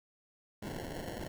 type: noise with sample-and-hold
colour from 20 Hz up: violet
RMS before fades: -41 dBFS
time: 0.62-1.28 s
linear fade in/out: 5 ms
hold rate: 1225 Hz
effects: none